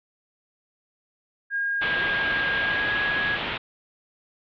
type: tone with pitch glide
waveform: sine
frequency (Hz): 1624 to 1661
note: G#6 to G#6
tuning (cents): -39 to 0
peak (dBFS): -23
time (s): 1.5-3.39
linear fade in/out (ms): 50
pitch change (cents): +39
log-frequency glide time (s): 2.59-2.96
type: low-pass noise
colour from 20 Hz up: white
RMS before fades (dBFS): -30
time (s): 1.81-3.58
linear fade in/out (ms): 10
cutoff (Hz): 3500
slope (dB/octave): 48
effects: none